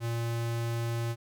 square tone, 116.54 Hz, A#2, in tune, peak -30 dBFS, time 0-1.16 s, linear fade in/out 50 ms, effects none

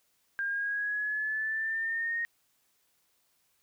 sine linear sweep, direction up, 1599 to 1864.7 Hz, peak -29 dBFS, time 0.39-2.25 s, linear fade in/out 0 ms, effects white hiss -72 dBFS RMS until 3.62 s

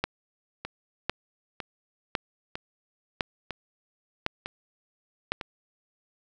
two click trains, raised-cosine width 0.3 ms, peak -18 / -9 dBFS, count 6 / 6, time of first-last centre 0.65-5.412 / 0.04-5.32 s, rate 1.05 / 0.947 Hz, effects none

